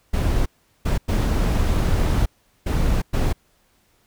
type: noise bursts at uneven times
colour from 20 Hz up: brown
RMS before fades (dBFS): -19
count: 5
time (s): 0.13-0.46 / 0.85-0.98 / 1.08-2.26 / 2.66-3.02 / 3.13-3.33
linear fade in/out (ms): 10
effects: pink hiss -62 dBFS RMS until 4.06 s